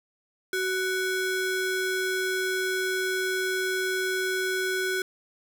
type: ring-modulated tone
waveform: square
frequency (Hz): 930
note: A#5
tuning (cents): -4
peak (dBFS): -23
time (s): 0.53-5.02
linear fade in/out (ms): 2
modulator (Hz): 555
effects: none